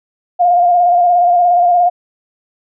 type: tone with vibrato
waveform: sine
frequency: 705 Hz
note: F5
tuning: 16 cents sharp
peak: -7 dBFS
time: 0.39-1.9 s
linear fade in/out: 20 ms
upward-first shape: square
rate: 17 Hz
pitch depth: 30 cents each way
effects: none